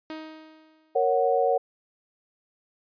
sawtooth tone with exponential decay, 314.1 Hz, D#4, 16 cents sharp, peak -29 dBFS, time 0.1-1.16 s, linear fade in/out 1 ms, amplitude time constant 230 ms
sine chord, F# major, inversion first, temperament equal, 466.2 / 554.4 / 740 Hz, A#4 / C#5 / F#5, 0 / 0 / 0 cents, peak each -24 dBFS, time 0.95-1.58 s, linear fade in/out 10 ms
effects resampled to 11025 Hz

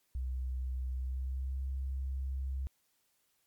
sine tone with pitch glide, 63.8 to 66.43 Hz, C2 to C2, -43 to +27 cents, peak -33 dBFS, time 0.15-2.67 s, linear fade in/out 0 ms, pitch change +70 cents, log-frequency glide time 0.94-1.61 s, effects white hiss -75 dBFS RMS until 3.46 s + MP3 96 kbps

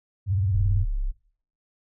sine tone with vibrato, 96.7 Hz, G2, 23 cents flat, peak -20 dBFS, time 0.26-0.86 s, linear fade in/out 50 ms, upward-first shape triangle, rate 18 Hz, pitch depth 210 cents each way
sine exponential sweep, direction down, 39.19 to 33.04 Hz, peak -23 dBFS, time 0.53-1.12 s, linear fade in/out 20 ms
effects noise-tail reverb RT60 0.6 s tail -21 dB re dry

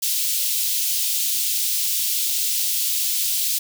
white high-pass noise, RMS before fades -22 dBFS, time 0.02-3.59 s, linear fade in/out 10 ms, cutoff 3000 Hz, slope 24 dB/octave, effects none

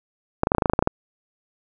clicks, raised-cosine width 1 ms, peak -3 dBFS, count 12, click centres 0.434 / 0.471 / 0.519 / 0.549 / 0.583 / 0.622 / 0.658 / 0.698 / 0.735 / 0.791 / 0.825 / 0.874 s, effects none

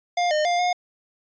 square tone with pitch steps, 705 / 609 / 702 / 716 Hz, F5 / D#5 / F5 / F5, +16 / -37 / +9 / +43 cents, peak -20 dBFS, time 0.17-0.73 s, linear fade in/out 5 ms, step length 140 ms, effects resampled to 16000 Hz

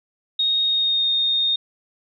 sine tone with pitch glide, 3729 to 3686 Hz, A#7 to A#7, 0 to -20 cents, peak -17 dBFS, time 0.39-1.56 s, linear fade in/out 5 ms, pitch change -20 cents, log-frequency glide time 0.64-1.08 s, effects none

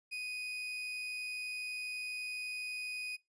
35% pulse tone, 2489 Hz, D#7, in tune, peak -36 dBFS, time 0.11-3.17 s, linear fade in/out 20 ms, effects noise-tail reverb RT60 0.2 s tail -23 dB re dry + resampled to 22050 Hz

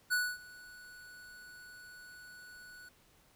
square tone with ADSR envelope, 1476 Hz, F#6, 5 cents flat, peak -28 dBFS, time 0.1-2.89 s, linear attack 27 ms, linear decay 250 ms, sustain -23 dB, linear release 8 ms, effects pink hiss -66 dBFS RMS until 3.35 s

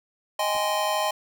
square chord, Ab major seventh, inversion second, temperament just, 623 / 778.7 / 830.6 / 1038.3 Hz, Eb5 / G5 / Ab5 / C6, +2 / -12 / 0 / -14 cents, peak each -28 / -34 / -29 / -29 dBFS, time 0.39-1.11 s, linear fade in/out 5 ms
clicks, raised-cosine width 2 ms, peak -34 dBFS, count 2, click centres 0.552 / 0.564 s
effects none

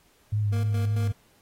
sine tone with vibrato, 103.83 Hz, G#2, in tune, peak -22 dBFS, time 0.32-1.12 s, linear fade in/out 10 ms, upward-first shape triangle, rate 3.6 Hz, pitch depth 42 cents each way
25% pulse tone with tremolo, 234.1 Hz, A#3, 8 cents sharp, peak -30 dBFS, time 0.52-1.13 s, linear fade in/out 10 ms, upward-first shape square, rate 4.5 Hz, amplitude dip 70%
effects pink hiss -62 dBFS RMS until 1.41 s + AAC 48 kbps

